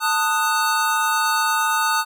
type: chord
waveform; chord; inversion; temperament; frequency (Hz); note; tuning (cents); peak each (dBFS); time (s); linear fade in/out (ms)
square; D# diminished; second; equal with one note detuned; 887.7 / 1244.5 / 1480; A5 / D#6 / F#6; +15 / 0 / 0; -23 / -22 / -24; 0-2.05; 50
effects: none